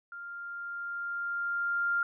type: tone with level ramp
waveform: sine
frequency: 1396.9 Hz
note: F6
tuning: in tune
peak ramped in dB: -40 to -25 dBFS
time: 0.12-2.03 s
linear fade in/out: 2 ms
effects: none